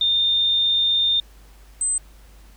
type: tone pair in turn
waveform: sine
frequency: 3624 / 8161 Hz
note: A#7 / C9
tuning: -50 / -44 cents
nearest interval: octave + major second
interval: 1406 cents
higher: second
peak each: -16 / -19 dBFS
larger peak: first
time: 0.01-1.2 / 1.81-1.98 s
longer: first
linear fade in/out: 2 ms
effects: added 50 Hz sine -45 dBFS peak until 2.56 s + pink hiss -54 dBFS RMS until 2.56 s